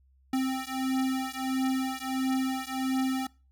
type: beating tone pair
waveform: square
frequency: 261.6 / 263.1 Hz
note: C4 / C4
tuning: 0 / +10 cents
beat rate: 1.5 Hz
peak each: -31 dBFS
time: 0.33-3.27 s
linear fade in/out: 5 ms
effects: noise-tail reverb RT60 0.3 s tail -22 dB re dry + added 66 Hz sine -60 dBFS peak until 3.51 s